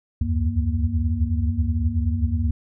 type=tone cluster; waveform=sine; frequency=69.5 / 74.4 / 82.3 / 93.1 / 235 Hz; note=C#2 / D2 / E2 / F#2 / A#3; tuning=+5 / +23 / -2 / +11 / +14 cents; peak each=-31 / -24 / -25 / -24 / -28 dBFS; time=0.21-2.51 s; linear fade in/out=5 ms; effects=none